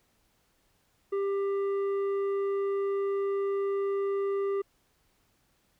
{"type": "tone with tanh clipping", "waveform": "sine", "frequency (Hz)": 396, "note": "G4", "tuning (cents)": 18, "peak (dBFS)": -28, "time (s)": [1.12, 4.62], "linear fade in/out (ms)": 10, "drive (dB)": 8, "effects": ["pink hiss -70 dBFS RMS until 5.79 s"]}